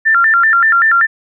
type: tone with vibrato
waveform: sine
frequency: 1568 Hz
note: G6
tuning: in tune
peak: -7 dBFS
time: 0.05-1.07 s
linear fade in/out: 20 ms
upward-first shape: square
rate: 5.2 Hz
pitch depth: 220 cents each way
effects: none